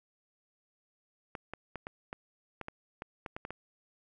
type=clicks; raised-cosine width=0.5 ms; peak=-24 dBFS; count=12; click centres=1.352 / 1.536 / 1.757 / 1.869 / 2.129 / 2.613 / 2.684 / 3.021 / 3.262 / 3.365 / 3.451 / 3.506 s; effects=none